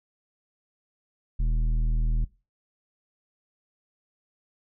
sine tone with tanh clipping, 40.04 Hz, E1, 50 cents flat, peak -23 dBFS, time 1.39-2.25 s, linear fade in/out 10 ms, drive 10 dB, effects noise-tail reverb RT60 0.3 s tail -20 dB re dry

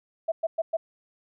sine tone bursts, 654 Hz, E5, 14 cents flat, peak -22 dBFS, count 4, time 0.28-0.77 s, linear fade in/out 10 ms, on 40 ms, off 110 ms, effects none

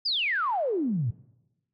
sine exponential sweep, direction down, 5150 to 103.83 Hz, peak -24 dBFS, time 0.05-1.11 s, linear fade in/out 10 ms, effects noise-tail reverb RT60 1.0 s tail -22 dB re dry

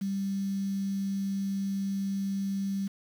sine tone with quantisation, 196 Hz, G3, in tune, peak -28 dBFS, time 0.01-2.88 s, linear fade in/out 10 ms, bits 8, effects none

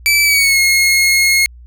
sawtooth tone with pitch glide, 2314 to 2159 Hz, D7 to C#7, -26 to -46 cents, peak -6 dBFS, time 0.06-1.46 s, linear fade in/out 0 ms, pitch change -120 cents, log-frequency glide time 0.24-0.59 s, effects added 60 Hz sine -35 dBFS peak until 1.66 s

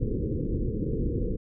pink low-pass noise, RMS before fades -28 dBFS, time 0-1.37 s, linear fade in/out 20 ms, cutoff 500 Hz, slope 96 dB/octave, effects none

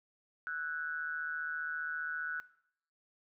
sine tone with amplitude modulation, 1480 Hz, F#6, in tune, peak -32 dBFS, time 0.47-2.4 s, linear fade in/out 0 ms, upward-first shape sine, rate 155 Hz, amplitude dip 80%, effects noise-tail reverb RT60 0.7 s tail -19 dB re dry

